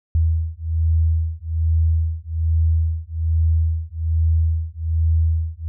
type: beating tone pair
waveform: sine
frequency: 80.4 / 81.6 Hz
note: E2 / E2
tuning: -43 / -17 cents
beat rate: 1.2 Hz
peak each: -19 dBFS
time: 0.15-5.68 s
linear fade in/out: 0 ms
effects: none